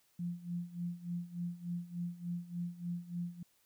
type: tone with tremolo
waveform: sine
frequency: 174 Hz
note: F3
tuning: 6 cents flat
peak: -34 dBFS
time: 0.19-3.43 s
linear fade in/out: 5 ms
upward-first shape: sine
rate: 3.4 Hz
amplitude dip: 85%
effects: white hiss -72 dBFS RMS until 3.65 s